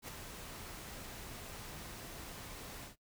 pink noise with ADSR envelope, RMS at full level -43 dBFS, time 0.02-2.96 s, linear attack 62 ms, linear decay 5 ms, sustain -5 dB, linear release 120 ms, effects noise-tail reverb RT60 0.1 s tail -17 dB re dry

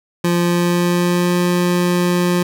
25% pulse tone with pitch glide, 173.6 to 176.94 Hz, F3 to F3, -10 to +23 cents, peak -10 dBFS, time 0.24-2.43 s, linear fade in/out 5 ms, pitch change +33 cents, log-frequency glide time 0.38-1.37 s, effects none

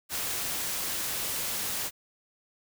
white noise, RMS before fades -32 dBFS, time 0.09-1.91 s, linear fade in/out 50 ms, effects none

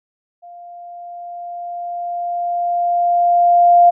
sine tone with level ramp, 698.5 Hz, F5, in tune, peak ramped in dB -35 to -5 dBFS, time 0.42-3.91 s, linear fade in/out 20 ms, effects none

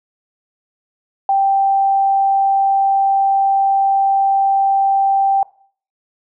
sine tone, 784 Hz, G5, in tune, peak -11 dBFS, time 1.29-5.43 s, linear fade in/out 2 ms, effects noise-tail reverb RT60 0.5 s tail -20 dB re dry

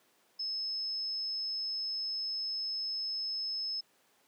sine tone, 5200 Hz, E8, 24 cents flat, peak -33 dBFS, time 0.39-3.81 s, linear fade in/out 10 ms, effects pink hiss -68 dBFS RMS until 4.27 s + high-pass 300 Hz 12 dB/octave

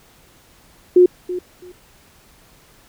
sine tone with echo, 360 Hz, F#4, 47 cents flat, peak -6 dBFS, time 0.96-1.06 s, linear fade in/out 5 ms, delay 330 ms, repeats 2, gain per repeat -15 dB, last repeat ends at 1.72 s, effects pink hiss -51 dBFS RMS until 2.88 s

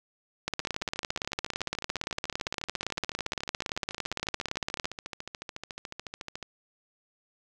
two click trains, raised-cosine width 0.2 ms, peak -20 / -12 dBFS, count 82 / 78, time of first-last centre 0.6-6.427 / 0.48-4.855 s, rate 13.9 / 17.6 Hz, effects none

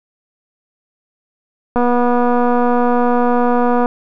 click train, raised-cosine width 1 ms, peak -3 dBFS, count 511, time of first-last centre 1.76-3.859 s, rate 243 Hz, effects none

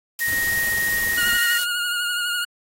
blue noise, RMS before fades -27 dBFS, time 0.19-1.64 s, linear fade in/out 2 ms
sine tone, 1872 Hz, A#6, 7 cents sharp, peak -20 dBFS, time 0.2-1.59 s, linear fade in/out 20 ms
pink noise with tremolo, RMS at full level -34 dBFS, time 0.27-1.38 s, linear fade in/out 20 ms, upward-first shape sine, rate 20 Hz, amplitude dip 65%
25% pulse tone with vibrato, 1432 Hz, F6, 43 cents sharp, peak -18 dBFS, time 1.17-2.45 s, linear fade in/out 10 ms, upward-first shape triangle, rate 12 Hz, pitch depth 39 cents each way
effects AAC 48 kbps

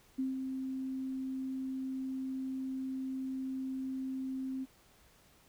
sine tone with ADSR envelope, 263.2 Hz, C4, 10 cents sharp, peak -30 dBFS, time 0.18-4.66 s, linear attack 13 ms, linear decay 160 ms, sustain -5 dB, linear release 31 ms, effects pink hiss -64 dBFS RMS until 5.48 s

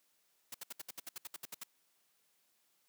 white noise bursts, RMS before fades -44 dBFS, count 13, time 0.52-1.636 s, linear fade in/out 5 ms, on 24 ms, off 67 ms, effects white hiss -75 dBFS RMS until 2.88 s + high-pass 150 Hz 12 dB/octave

